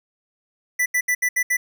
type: tone bursts at uneven times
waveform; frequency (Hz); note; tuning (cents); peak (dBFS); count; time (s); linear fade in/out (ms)
square; 1981; B6; +5; -18; 6; 0.79-0.86 / 0.94-1.01 / 1.08-1.15 / 1.22-1.29 / 1.36-1.43 / 1.5-1.57; 10
effects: none

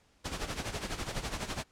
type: noise with tremolo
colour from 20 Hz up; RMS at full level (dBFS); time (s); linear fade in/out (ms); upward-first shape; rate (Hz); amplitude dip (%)
pink; -34; 0.24-1.64; 20; sine; 12; 70
effects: pink hiss -67 dBFS RMS until 1.71 s + low-pass 8000 Hz 12 dB/octave

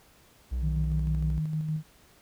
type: tone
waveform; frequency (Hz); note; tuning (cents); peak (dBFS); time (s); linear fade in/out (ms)
triangle; 61.74; B1; 0; -25; 0.51-1.4; 20
type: tone with tremolo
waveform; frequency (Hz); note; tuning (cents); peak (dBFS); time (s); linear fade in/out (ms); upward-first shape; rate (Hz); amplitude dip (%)
sine; 155.6; D#3; 0; -26; 0.61-1.83; 50; square; 6.5; 35
effects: pink hiss -59 dBFS RMS until 2.21 s

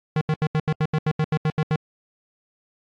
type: tone bursts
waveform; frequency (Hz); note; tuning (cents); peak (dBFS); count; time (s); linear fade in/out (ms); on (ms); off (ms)
square; 154.8; D#3; -9; -19; 13; 0.16-1.759; 2; 51; 78
effects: low-pass 3000 Hz 12 dB/octave + AAC 48 kbps

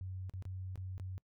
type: tone with dropouts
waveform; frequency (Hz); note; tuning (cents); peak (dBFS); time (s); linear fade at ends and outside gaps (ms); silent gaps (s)
sine; 93.4; F#2; +17; -40; 0.01-1.18; 0; 0.296-0.337 / 0.424-0.453 / 0.757-0.776 / 0.98-0.998
effects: noise-tail reverb RT60 0.1 s tail -25 dB re dry

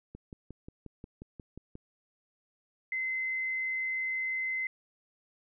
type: click train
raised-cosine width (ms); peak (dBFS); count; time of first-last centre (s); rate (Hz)
3; -31; 10; 0.15-1.754; 5.61
type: tone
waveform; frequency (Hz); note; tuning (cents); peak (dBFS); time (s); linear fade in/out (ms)
sine; 2057; C7; -30; -30; 2.92-4.67; 2
effects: none

